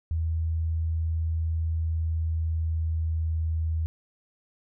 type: tone with pitch glide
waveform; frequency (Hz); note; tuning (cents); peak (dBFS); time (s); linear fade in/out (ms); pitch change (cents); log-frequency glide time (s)
sine; 81.1 to 80.45; E2 to E2; -28 to -42; -24; 0.11-3.86; 0; -14; 1.67-3.43
effects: none